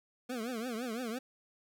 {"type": "tone with vibrato", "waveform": "25% pulse", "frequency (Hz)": 236.7, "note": "A#3", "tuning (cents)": 27, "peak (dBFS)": -32, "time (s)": [0.29, 1.19], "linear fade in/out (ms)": 10, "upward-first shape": "triangle", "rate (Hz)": 5.9, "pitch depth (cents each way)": 190, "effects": []}